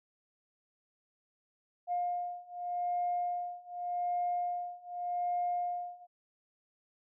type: beating tone pair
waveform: sine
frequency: 708 / 708.85 Hz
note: F5 / F5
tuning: +23 / +26 cents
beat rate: 0.85 Hz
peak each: -35 / -34 dBFS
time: 1.87-6.07 s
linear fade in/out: 50 ms
effects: tanh soft clip ceiling -24 dBFS